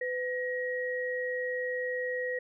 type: tone pair together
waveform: sine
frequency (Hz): 502 / 1895.3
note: B4 / A#6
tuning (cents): +28 / +28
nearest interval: octave + major seventh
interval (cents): 2300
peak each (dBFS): -32 / -34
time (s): 0.01-2.39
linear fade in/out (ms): 5
effects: none